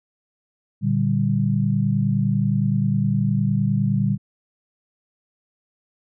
sine chord, G minor, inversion first, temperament equal, 116.54 / 146.83 / 196 Hz, Bb2 / D3 / G3, 0 / 0 / 0 cents, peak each -22 / -22 / -21 dBFS, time 0.81-4.18 s, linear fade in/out 50 ms, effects none

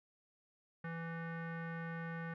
square tone with low-pass filter, 165.8 Hz, E3, 10 cents sharp, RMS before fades -43 dBFS, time 0.84-2.34 s, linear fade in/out 5 ms, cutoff 1700 Hz, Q 5, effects none

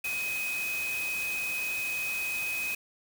sine tone in noise, 2519 Hz, D#7, 21 cents sharp, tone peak -30 dBFS, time 0.04-2.75 s, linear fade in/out 5 ms, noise white, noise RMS -39 dBFS, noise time 0.04-2.75 s, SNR +6 dB, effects none

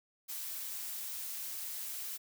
blue noise, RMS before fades -41 dBFS, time 0.28-2.18 s, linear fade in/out 20 ms, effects none

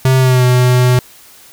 square tone with pitch glide, 130.9 to 125.28 Hz, C3 to B2, +1 to +25 cents, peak -8 dBFS, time 0.05-0.99 s, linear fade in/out 2 ms, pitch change -76 cents, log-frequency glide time 0.18-0.44 s, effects white hiss -41 dBFS RMS until 1.52 s

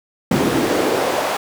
brown noise with high-pass filter sweep, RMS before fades -18 dBFS, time 0.31-1.37 s, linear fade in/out 5 ms, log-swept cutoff 220 to 690 Hz, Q 1.6, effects none

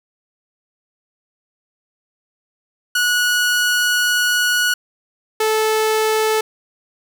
sawtooth tone pair in turn, 1463 / 436.2 Hz, F#6 / A4, -20 / -15 cents, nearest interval octave + major sixth, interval 2095 cents, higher first, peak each -11 dBFS, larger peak neither, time 2.95-4.74 / 5.4-6.41 s, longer first, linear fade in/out 5 ms, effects none

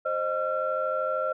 sine tone cluster, 526 / 619 / 1363 Hz, C5 / D#5 / F6, +9 / -9 / -43 cents, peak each -29 dBFS, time 0.05-1.33 s, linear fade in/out 10 ms, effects tanh soft clip ceiling -15 dBFS

